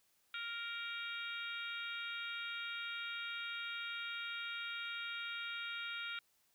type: harmonic tone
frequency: 466.2 Hz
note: A#4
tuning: in tune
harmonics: 3 / 4 / 5 / 6 / 7 / 8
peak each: -44 / -54 / -46 / -51 / -50 / -49 dBFS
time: 0.34-6.19 s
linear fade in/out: 2 ms
effects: white hiss -75 dBFS RMS until 6.54 s